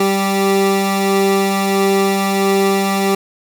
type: tone pair together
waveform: 25% pulse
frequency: 195.2 / 391.9 Hz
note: G3 / G4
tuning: -7 / 0 cents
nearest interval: octave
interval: 1207 cents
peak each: -12 dBFS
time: 0-3.15 s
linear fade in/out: 5 ms
effects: none